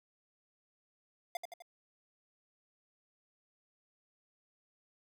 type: tone with echo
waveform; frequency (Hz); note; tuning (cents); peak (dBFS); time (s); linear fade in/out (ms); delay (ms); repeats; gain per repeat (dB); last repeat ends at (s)
square; 700; F5; +4; -35; 1.35-1.37; 2; 84; 3; -5; 1.622
effects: none